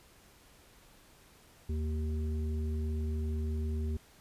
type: harmonic tone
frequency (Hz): 77.3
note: D#2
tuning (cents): -11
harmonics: 1 / 3 / 5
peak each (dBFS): -31 / -41 / -45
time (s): 1.69-3.97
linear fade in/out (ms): 5
effects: pink hiss -60 dBFS RMS until 4.2 s + resampled to 32000 Hz